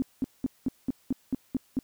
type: tone bursts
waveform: sine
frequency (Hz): 261.6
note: C4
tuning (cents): 0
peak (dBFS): -23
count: 9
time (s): 0-1.789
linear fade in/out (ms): 0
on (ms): 21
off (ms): 200
effects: white hiss -64 dBFS RMS until 1.83 s